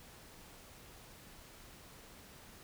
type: silence
effects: pink hiss -56 dBFS RMS until 2.63 s

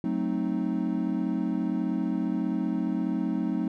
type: chord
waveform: triangle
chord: F# diminished seventh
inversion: none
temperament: equal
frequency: 185 / 220 / 261.6 / 311.1 Hz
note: F#3 / A3 / C4 / Eb4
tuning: 0 / 0 / 0 / 0 cents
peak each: -29 dBFS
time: 0.04-3.68 s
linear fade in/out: 2 ms
effects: none

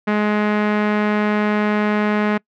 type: tone with low-pass filter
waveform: sawtooth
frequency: 210 Hz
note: G#3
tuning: 19 cents sharp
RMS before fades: -18 dBFS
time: 0.07-2.38 s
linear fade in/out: 10 ms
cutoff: 2000 Hz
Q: 1.6
effects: noise-tail reverb RT60 0.1 s tail -25 dB re dry

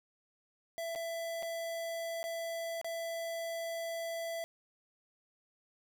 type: tone with dropouts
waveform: square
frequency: 666 Hz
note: E5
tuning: 18 cents sharp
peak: -37 dBFS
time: 0.78-4.44 s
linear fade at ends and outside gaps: 0 ms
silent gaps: 0.951-0.958 / 1.425-1.43 / 2.23-2.24 / 2.814-2.845 s
effects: none

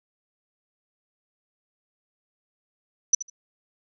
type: tone with echo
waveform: sine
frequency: 5960 Hz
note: F#8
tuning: 12 cents sharp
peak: -13 dBFS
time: 3.13-3.15 s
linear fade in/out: 5 ms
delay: 75 ms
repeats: 2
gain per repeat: -15 dB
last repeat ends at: 3.3 s
effects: none

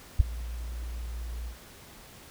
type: tone with ADSR envelope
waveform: sine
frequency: 58.27 Hz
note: A#1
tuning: in tune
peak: -10 dBFS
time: 0.19-1.58 s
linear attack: 13 ms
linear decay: 10 ms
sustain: -23 dB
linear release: 120 ms
effects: pink hiss -50 dBFS RMS until 2.3 s

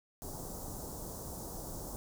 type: band-stop noise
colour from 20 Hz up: pink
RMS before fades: -43 dBFS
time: 0.22-1.96 s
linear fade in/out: 0 ms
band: 980 to 5900 Hz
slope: 24 dB/octave
effects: none

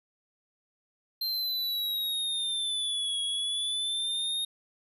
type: exponential two-way sweep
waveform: square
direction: down then up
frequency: 4164 to 3322 to 3719 Hz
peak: -29 dBFS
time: 1.21-4.45 s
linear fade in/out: 5 ms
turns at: 3.21 s
effects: resampled to 32000 Hz

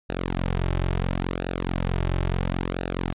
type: tone with flanger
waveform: sawtooth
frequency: 44.65 Hz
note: F1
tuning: 39 cents sharp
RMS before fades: -26 dBFS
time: 0.09-3.13 s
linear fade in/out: 10 ms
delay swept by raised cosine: 0.92 to 4.22 ms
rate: 0.73 Hz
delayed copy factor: -0.75
effects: resampled to 8000 Hz

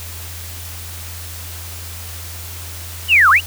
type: linear two-way sweep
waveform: sine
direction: down then up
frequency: 3060 to 1046.5 to 3060 Hz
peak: -7 dBFS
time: 3.08-3.41 s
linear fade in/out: 50 ms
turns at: 3.3 s
effects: added 85 Hz sine -31 dBFS peak until 3.46 s + white hiss -33 dBFS RMS until 3.46 s

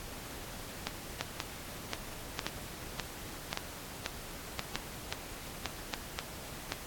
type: two click trains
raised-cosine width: 0.2 ms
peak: -15 / -14 dBFS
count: 12 / 5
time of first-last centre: 0.87-6.721 / 1.21-5.938 s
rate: 1.88 / 0.846 Hz
effects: pink hiss -45 dBFS RMS until 6.86 s + AAC 64 kbps

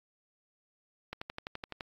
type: click train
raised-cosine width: 0.3 ms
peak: -22 dBFS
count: 9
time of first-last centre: 1.13-1.808 s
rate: 11.8 Hz
effects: AAC 64 kbps

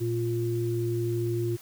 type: tone pair together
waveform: sine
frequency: 116.54 / 349.2 Hz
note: A#2 / F4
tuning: 0 / 0 cents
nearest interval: octave + perfect fifth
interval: 1900 cents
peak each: -28 dBFS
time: 0-1.57 s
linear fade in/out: 20 ms
effects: white hiss -50 dBFS RMS until 1.61 s

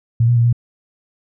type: tone with pitch steps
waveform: sine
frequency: 116.2 / 120.6 / 117.4 / 119.5 Hz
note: A#2 / B2 / A#2 / A#2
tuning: -5 / -41 / +13 / +43 cents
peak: -10 dBFS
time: 0.2-0.528 s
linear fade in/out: 5 ms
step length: 82 ms
effects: none

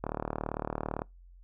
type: click train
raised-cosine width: 1 ms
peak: -18 dBFS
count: 38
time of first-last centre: 0.04-1.019 s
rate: 37.8 Hz
effects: noise-tail reverb RT60 0.2 s tail -25 dB re dry + added 44 Hz sine -51 dBFS peak until 1.43 s

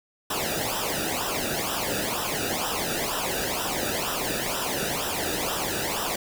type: noise with flanger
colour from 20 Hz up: pink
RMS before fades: -28 dBFS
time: 0.3-6.16 s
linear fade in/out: 5 ms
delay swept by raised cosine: 0.45 to 0.96 ms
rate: 2.1 Hz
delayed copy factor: -0.8
effects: none

